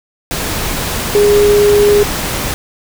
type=tone in noise; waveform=sine; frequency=411.9 Hz; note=G#4; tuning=14 cents flat; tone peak=-6 dBFS; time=1.15-2.03 s; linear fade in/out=0 ms; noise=pink; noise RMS=-18 dBFS; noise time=0.31-2.54 s; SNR=+9 dB; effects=none